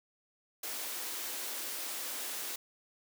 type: high-pass noise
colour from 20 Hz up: white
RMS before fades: -39 dBFS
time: 0.63-2.56 s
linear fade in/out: 5 ms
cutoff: 240 Hz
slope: 48 dB/octave
effects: none

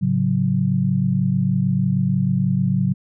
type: chord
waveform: sine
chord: F# minor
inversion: first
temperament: equal with one note detuned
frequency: 108.99 / 138.59 / 185 Hz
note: A2 / C#3 / F#3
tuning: -16 / 0 / 0 cents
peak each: -24 / -20 / -19 dBFS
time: 0.01-2.94 s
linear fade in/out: 20 ms
effects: none

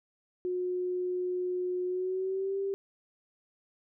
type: tone with pitch glide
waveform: sine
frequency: 362.2 to 392.7 Hz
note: F#4 to G4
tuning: -37 to +3 cents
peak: -29 dBFS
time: 0.45-2.74 s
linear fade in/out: 0 ms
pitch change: +140 cents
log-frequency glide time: 1.86-2.58 s
effects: none

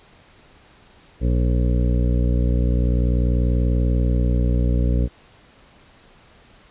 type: harmonic tone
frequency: 60.4 Hz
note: B1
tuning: 38 cents flat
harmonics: 1 / 2 / 3 / 4 / 5 / 7 / 8 / 9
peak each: -17 / -23 / -27 / -29 / -31 / -34 / -35 / -36 dBFS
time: 1.2-5.09 s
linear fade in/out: 50 ms
effects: pink hiss -51 dBFS RMS until 6.7 s + resampled to 8000 Hz

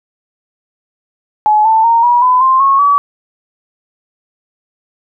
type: tone with pitch steps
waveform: sine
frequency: 850 / 886.6 / 924.8 / 964.6 / 1006.2 / 1049.5 / 1094.7 / 1141.8 Hz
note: G#5 / A5 / A#5 / B5 / B5 / C6 / C#6 / D6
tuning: +40 / +13 / -14 / -41 / +32 / +5 / -22 / -49 cents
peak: -6 dBFS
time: 1.46-2.98 s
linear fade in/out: 0 ms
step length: 190 ms
effects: none

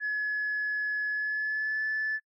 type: tone with pitch glide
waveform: sine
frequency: 1700 to 1740.7 Hz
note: G#6 to A6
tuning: +40 to -19 cents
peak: -26 dBFS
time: 0-2.2 s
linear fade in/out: 50 ms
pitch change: +41 cents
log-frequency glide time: 1.09-1.84 s
effects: noise-tail reverb RT60 0.1 s tail -26 dB re dry + tanh soft clip ceiling -24 dBFS

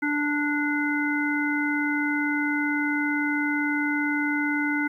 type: harmonic tone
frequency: 293.7 Hz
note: D4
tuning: in tune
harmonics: 1 / 3 / 5 / 7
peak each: -25 / -34 / -28 / -29 dBFS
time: 0.02-4.88 s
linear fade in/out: 10 ms
effects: 10-bit

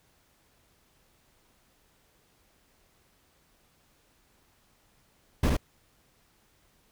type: noise with echo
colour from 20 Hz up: brown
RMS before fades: -23 dBFS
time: 5.43-5.5 s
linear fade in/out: 5 ms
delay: 69 ms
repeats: 1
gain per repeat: -2 dB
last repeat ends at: 5.569 s
effects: pink hiss -66 dBFS RMS until 6.91 s

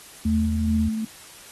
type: tone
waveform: sine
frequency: 80.6 Hz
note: E2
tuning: 38 cents flat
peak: -23 dBFS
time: 0.25-0.89 s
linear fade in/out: 10 ms
type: tone with tremolo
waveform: sine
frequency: 220 Hz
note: A3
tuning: in tune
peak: -19 dBFS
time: 0.25-1.05 s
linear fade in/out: 5 ms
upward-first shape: sine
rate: 2.4 Hz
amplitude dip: 45%
effects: white hiss -45 dBFS RMS until 1.51 s + AAC 32 kbps

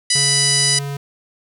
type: harmonic tone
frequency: 987.8 Hz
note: B5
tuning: in tune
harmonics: 2 / 3 / 4 / 5 / 6 / 7 / 8 / 9 / 10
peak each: -24 / -25 / -24 / -18 / -23 / -26 / -29 / -23 / -21 dBFS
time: 0.1-0.79 s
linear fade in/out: 5 ms
type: tone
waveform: square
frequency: 141 Hz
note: C#3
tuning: 30 cents sharp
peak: -24 dBFS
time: 0.15-0.97 s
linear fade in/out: 5 ms
effects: none

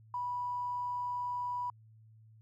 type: tone with tanh clipping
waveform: triangle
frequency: 981 Hz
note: B5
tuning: 12 cents flat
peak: -33 dBFS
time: 0.14-1.7 s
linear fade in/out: 2 ms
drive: 3 dB
effects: added 110 Hz sine -56 dBFS peak until 2.41 s

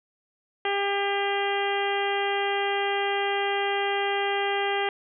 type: harmonic tone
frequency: 400 Hz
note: G4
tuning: 35 cents sharp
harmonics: 1 / 2 / 3 / 4 / 5 / 6 / 7 / 8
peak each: -28 / -28 / -36 / -34 / -32 / -37 / -35 / -36 dBFS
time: 0.65-4.89 s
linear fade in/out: 2 ms
effects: none

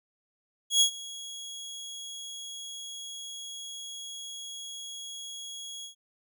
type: tone with ADSR envelope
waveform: 25% pulse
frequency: 3322 Hz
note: G#7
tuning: in tune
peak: -14 dBFS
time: 0.7-5.95 s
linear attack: 110 ms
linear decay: 91 ms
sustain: -21 dB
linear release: 110 ms
effects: none

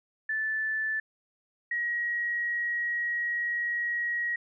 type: tone pair in turn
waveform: sine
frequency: 1753 / 1899.7 Hz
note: A6 / A#6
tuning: -7 / +32 cents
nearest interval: minor second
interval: 139 cents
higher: second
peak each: -27 dBFS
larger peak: neither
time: 0.29-1 / 1.71-4.36 s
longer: second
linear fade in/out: 5 ms
effects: none

